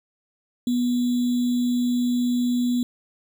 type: tone with sample-and-hold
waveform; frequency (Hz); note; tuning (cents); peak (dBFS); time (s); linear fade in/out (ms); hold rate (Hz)
sine; 244.6; B3; -16; -19; 0.67-2.83; 2; 3675
effects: none